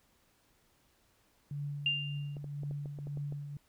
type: tone with tremolo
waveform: sine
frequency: 144 Hz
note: D3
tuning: 34 cents flat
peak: -34 dBFS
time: 1.51-3.57 s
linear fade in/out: 2 ms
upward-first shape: triangle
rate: 1.9 Hz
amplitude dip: 55%
type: tone with exponential decay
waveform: sine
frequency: 2794 Hz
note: F7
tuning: in tune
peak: -25 dBFS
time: 1.86-2.37 s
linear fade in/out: 2 ms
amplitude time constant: 110 ms
type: clicks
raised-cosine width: 2 ms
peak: -34 dBFS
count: 9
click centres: 2.368 / 2.443 / 2.634 / 2.711 / 2.858 / 2.988 / 3.071 / 3.173 / 3.324 s
effects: pink hiss -70 dBFS RMS until 3.68 s